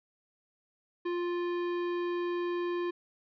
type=tone with tanh clipping; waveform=sine; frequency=350 Hz; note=F4; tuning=4 cents sharp; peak=-32 dBFS; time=1.05-2.91 s; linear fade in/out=10 ms; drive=17 dB; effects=resampled to 11025 Hz